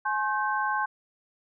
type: tone cluster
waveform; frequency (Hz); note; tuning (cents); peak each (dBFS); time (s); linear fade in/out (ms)
sine; 844 / 1071 / 1549; G#5 / C6 / G6; +28 / +40 / -21; -29; 0.05-0.86; 10
effects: none